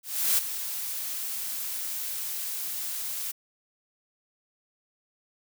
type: noise with ADSR envelope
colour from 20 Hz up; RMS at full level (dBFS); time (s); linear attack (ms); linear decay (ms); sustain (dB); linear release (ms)
blue; -22; 0.03-3.32; 350; 15; -11; 12
effects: none